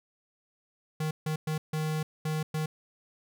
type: tone bursts at uneven times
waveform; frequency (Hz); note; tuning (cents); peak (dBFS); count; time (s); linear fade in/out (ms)
square; 155.56; D#3; 0; -29; 6; 1-1.11 / 1.26-1.36 / 1.47-1.58 / 1.73-2.03 / 2.25-2.43 / 2.54-2.66; 5
effects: none